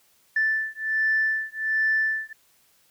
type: beating tone pair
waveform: sine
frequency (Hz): 1760 / 1761.3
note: A6 / A6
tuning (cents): 0 / +1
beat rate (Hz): 1.3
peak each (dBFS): -24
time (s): 0.36-2.33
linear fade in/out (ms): 5
effects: tanh soft clip ceiling -14 dBFS + white hiss -62 dBFS RMS until 2.9 s